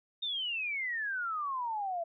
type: exponential sweep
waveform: sine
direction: down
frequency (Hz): 3700 to 659.3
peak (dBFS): -32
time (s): 0.22-2.04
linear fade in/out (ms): 10
effects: none